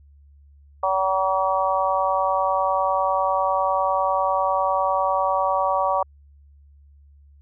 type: harmonic tone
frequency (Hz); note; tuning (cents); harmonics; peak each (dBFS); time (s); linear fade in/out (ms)
190; F#3; +46; 3 / 4 / 5 / 6; -24 / -24 / -24 / -24; 0.83-6.03; 5
effects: added 71 Hz sine -48 dBFS peak until 7.41 s